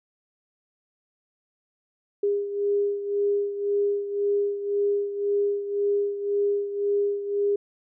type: beating tone pair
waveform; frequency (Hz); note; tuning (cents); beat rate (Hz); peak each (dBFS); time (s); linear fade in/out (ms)
sine; 405.4 / 407.3; G#4 / G#4; -42 / -34; 1.9; -23 / -29; 2.23-7.56; 5
effects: none